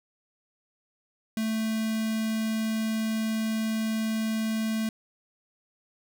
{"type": "tone with notch filter", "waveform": "square", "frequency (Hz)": 220.7, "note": "A3", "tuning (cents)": 5, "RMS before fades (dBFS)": -28, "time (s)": [1.37, 4.89], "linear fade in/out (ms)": 2, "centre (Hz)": 860, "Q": 0.91, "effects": []}